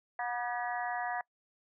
harmonic tone with a mistuned harmonic, 241.7 Hz, B3, 37 cents flat, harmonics 3 / 4 / 5 / 6 / 7 / 8, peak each -35 / -40 / -45 / -49 / -40 / -43 dBFS, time 0.19-1.21 s, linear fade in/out 2 ms, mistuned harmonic 6, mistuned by +76 cents, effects noise-tail reverb RT60 0.1 s tail -25 dB re dry

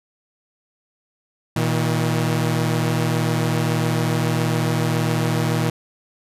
sawtooth tone pair together, 117.8 / 159.46 Hz, A#2 / D#3, +19 / +43 cents, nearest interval perfect fourth, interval 524 cents, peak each -17 dBFS, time 1.56-5.7 s, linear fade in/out 5 ms, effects resampled to 32000 Hz

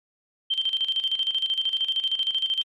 sine tone with tremolo, 3136 Hz, G7, in tune, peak -20 dBFS, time 0.5-2.63 s, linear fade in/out 10 ms, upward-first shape square, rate 13 Hz, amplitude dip 70%, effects MP3 64 kbps

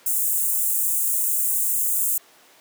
white high-pass noise, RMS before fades -22 dBFS, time 0.06-2.18 s, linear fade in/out 5 ms, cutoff 7300 Hz, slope 48 dB/octave, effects pink hiss -52 dBFS RMS until 2.6 s + high-pass 400 Hz 12 dB/octave

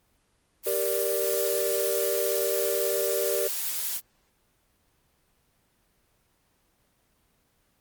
blue noise, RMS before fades -30 dBFS, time 0.63-4.01 s, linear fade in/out 50 ms
triangle chord, G minor, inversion none, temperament just, 392 / 470.4 / 588 Hz, G4 / Bb4 / D5, 0 / +16 / +2 cents, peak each -28 dBFS, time 0.66-3.48 s, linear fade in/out 10 ms
effects pink hiss -68 dBFS RMS until 7.8 s + Opus 24 kbps

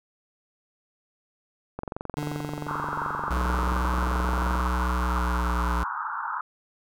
click train, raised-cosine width 1 ms, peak -18 dBFS, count 65, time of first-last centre 1.79-4.597 s, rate 22.8 Hz
25% pulse tone with exponential decay, 147.9 Hz, D3, 13 cents sharp, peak -25 dBFS, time 2.17-5.39 s, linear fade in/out 0 ms, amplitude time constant 700 ms
pink band-pass noise, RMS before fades -31 dBFS, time 2.68-6.41 s, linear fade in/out 2 ms, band 870 to 1500 Hz, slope 96 dB/octave
square tone with pitch glide, 62.1 to 60.19 Hz, B1 to B1, +10 to -44 cents, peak -25 dBFS, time 3.3-5.84 s, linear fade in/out 10 ms, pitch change -54 cents, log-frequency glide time 4.89-5.67 s
effects none

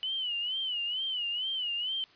sine tone with vibrato, 2974 Hz, F#7, 8 cents sharp, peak -30 dBFS, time 0.03-2.04 s, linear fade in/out 0 ms, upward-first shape sine, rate 2.2 Hz, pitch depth 110 cents each way, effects white hiss -59 dBFS RMS until 2.15 s + resampled to 11025 Hz

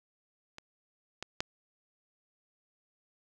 clicks, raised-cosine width 0.2 ms, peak -27 / -20 / -13 dBFS, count 3, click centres 0.584 / 1.226 / 1.405 s, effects none

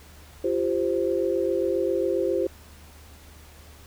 sine chord, F suspended second, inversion none, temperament equal with one note detuned, 344.6 / 392 / 523.3 Hz, F4 / G4 / C5, -23 / 0 / 0 cents, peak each -26 dBFS, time 0.44-2.47 s, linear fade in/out 5 ms, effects added 75 Hz sine -48 dBFS peak until 3.86 s + pink hiss -51 dBFS RMS until 3.86 s

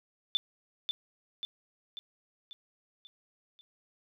sine tone with echo, 3520 Hz, A7, in tune, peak -24 dBFS, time 0.35-0.37 s, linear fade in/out 0 ms, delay 540 ms, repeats 6, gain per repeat -5 dB, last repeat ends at 3.61 s, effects none

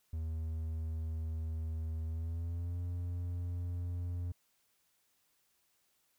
triangle tone with pitch glide, 80 to 87.75 Hz, D#2 to F2, +49 to +9 cents, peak -33 dBFS, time 0.13-4.32 s, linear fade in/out 5 ms, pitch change +160 cents, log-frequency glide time 2.05-2.79 s, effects white hiss -75 dBFS RMS until 6.18 s

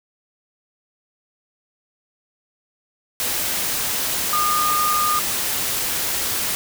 sine tone in noise, 1218 Hz, D#6, 37 cents flat, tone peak -18 dBFS, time 4.33-5.19 s, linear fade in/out 0 ms, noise white, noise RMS -23 dBFS, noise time 3.2-6.55 s, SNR +2 dB, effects none

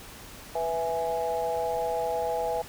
sine chord, E major, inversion second, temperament equal, 493.9 / 659.3 / 830.6 Hz, B4 / E5 / G#5, 0 / 0 / 0 cents, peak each -30 dBFS, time 0.55-2.62 s, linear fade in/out 5 ms, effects tanh soft clip ceiling -16 dBFS + pink hiss -45 dBFS RMS until 2.68 s

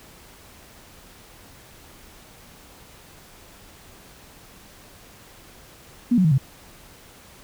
sine tone with pitch steps, 241.8 / 184.6 / 157.3 / 133.8 Hz, B3 / F#3 / D#3 / C3, -36 / -4 / +19 / +39 cents, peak -14 dBFS, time 6.11-6.382 s, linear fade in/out 10 ms, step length 68 ms, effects pink hiss -48 dBFS RMS until 7.43 s

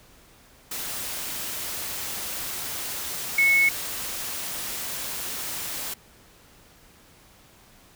sine tone in noise, 2198 Hz, C#7, 15 cents flat, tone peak -16 dBFS, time 3.38-3.69 s, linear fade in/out 5 ms, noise white, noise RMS -32 dBFS, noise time 0.71-5.94 s, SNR +13 dB, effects pink hiss -54 dBFS RMS until 7.95 s

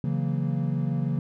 triangle chord, F# dominant seventh, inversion second, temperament equal with one note detuned, 138.59 / 164.81 / 185 / 231.9 Hz, C#3 / E3 / F#3 / A#3, 0 / 0 / 0 / -9 cents, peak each -25 / -27 / -31 / -30 dBFS, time 0.04-1.19 s, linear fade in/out 2 ms, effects none

